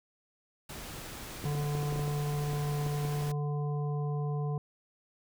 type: noise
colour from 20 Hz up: pink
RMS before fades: -43 dBFS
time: 0.69-3.32 s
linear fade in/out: 5 ms
type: clicks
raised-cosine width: 2 ms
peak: -26 dBFS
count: 11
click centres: 1.442 / 1.552 / 1.751 / 1.83 / 1.926 / 1.96 / 1.994 / 2.079 / 2.533 / 2.865 / 3.05 s
type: harmonic tone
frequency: 146.5 Hz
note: D3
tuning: 4 cents flat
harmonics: 1 / 3 / 5 / 7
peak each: -30 / -40 / -44 / -47 dBFS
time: 1.45-4.58 s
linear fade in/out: 2 ms
effects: none